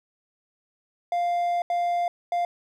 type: tone bursts at uneven times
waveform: triangle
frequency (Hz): 698.5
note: F5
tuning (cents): 0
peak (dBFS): -20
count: 3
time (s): 1.12-1.62 / 1.7-2.08 / 2.32-2.45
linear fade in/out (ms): 2
effects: none

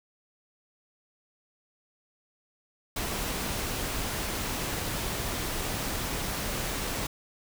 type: noise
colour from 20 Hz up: pink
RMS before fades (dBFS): -32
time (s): 2.96-7.07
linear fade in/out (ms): 5
effects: none

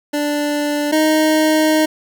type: tone pair in turn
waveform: 25% pulse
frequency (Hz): 293.7 / 311.2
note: D4 / D#4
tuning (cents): 0 / 0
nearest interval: minor second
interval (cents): 100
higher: second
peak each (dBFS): -13 / -8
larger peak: second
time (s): 0.13-0.92 / 0.92-1.86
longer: second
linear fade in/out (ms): 10
effects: none

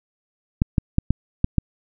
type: clicks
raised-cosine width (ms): 5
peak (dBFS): -4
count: 6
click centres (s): 0.619 / 0.782 / 0.984 / 1.106 / 1.444 / 1.583
effects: none

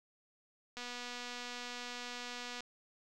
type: click train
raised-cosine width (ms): 0.2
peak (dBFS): -27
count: 449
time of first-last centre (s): 0.77-2.606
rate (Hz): 244
effects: none

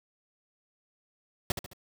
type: noise with echo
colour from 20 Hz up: pink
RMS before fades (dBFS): -28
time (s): 1.5-1.52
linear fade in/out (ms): 2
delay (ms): 71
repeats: 3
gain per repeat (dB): -7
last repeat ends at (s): 1.733
effects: none

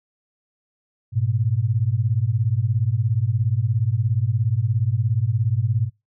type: beating tone pair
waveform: sine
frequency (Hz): 103.83 / 120.83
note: G#2 / B2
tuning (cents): 0 / -37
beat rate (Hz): 17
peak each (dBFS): -21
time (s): 1.12-5.9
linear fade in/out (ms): 50
effects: noise-tail reverb RT60 0.2 s tail -20 dB re dry

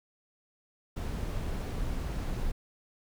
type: noise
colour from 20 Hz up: brown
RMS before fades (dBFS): -33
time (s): 0.96-2.52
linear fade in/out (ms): 10
effects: none

